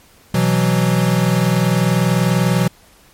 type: chord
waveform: square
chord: B suspended fourth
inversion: none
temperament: equal with one note detuned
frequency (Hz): 124.83 / 164.81 / 185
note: B2 / E3 / F#3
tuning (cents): +19 / 0 / 0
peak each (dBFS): -18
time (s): 0.34-2.68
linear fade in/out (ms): 5
effects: pink hiss -49 dBFS RMS until 3.13 s + MP3 64 kbps